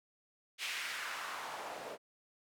white noise with band-pass filter sweep, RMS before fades -42 dBFS, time 0.58-1.98 s, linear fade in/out 50 ms, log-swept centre 2700 to 520 Hz, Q 1.7, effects none

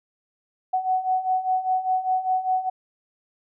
sine beating tone pair, 743 / 748 Hz, F#5 / F#5, +7 / +19 cents, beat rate 5 Hz, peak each -26 / -22 dBFS, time 0.73-2.7 s, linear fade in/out 10 ms, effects none

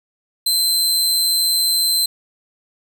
sawtooth tone, 4093 Hz, C8, 39 cents flat, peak -12 dBFS, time 0.46-2.06 s, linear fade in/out 5 ms, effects none

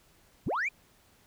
sine linear sweep, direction up, 43.65 to 2495 Hz, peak -26 dBFS, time 0.46-0.69 s, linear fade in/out 10 ms, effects tanh soft clip ceiling -25 dBFS + pink hiss -63 dBFS RMS until 1.26 s

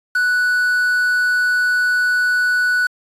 triangle tone with quantisation, 1480 Hz, F#6, in tune, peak -12 dBFS, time 0.15-2.87 s, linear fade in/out 5 ms, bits 6, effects resampled to 32000 Hz

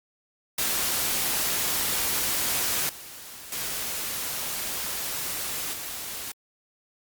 white noise with level steps, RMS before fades -26 / -42 / -31 / -35 dBFS, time 0.58-6.32 s, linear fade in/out 5 ms, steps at 2.89 / 3.52 / 5.73 s, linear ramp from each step 2 ms, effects Opus 48 kbps

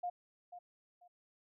sine tone with echo, 710 Hz, F5, 28 cents sharp, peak -35 dBFS, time 0.03-0.1 s, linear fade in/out 10 ms, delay 490 ms, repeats 2, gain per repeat -12 dB, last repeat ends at 1.08 s, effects none

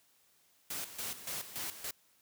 white noise with tremolo, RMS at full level -39 dBFS, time 0.7-1.91 s, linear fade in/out 5 ms, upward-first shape square, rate 3.5 Hz, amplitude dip 70%, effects white hiss -69 dBFS RMS until 2.21 s + high-pass 60 Hz 12 dB/octave

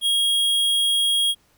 square tone, 3280 Hz, G#7, 22 cents flat, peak -18 dBFS, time 0.01-1.35 s, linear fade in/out 50 ms, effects pink hiss -61 dBFS RMS until 1.57 s

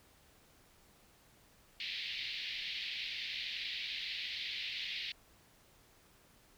white band-pass noise, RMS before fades -41 dBFS, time 1.8-5.12 s, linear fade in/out 2 ms, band 2000 to 4300 Hz, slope 48 dB/octave, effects pink hiss -65 dBFS RMS until 6.57 s

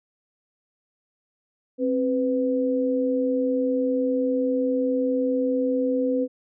sine tone pair together, 264.9 / 500 Hz, C4 / B4, +22 / +21 cents, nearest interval major seventh, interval 1099 cents, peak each -23 dBFS, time 1.78-6.28 s, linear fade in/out 50 ms, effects none

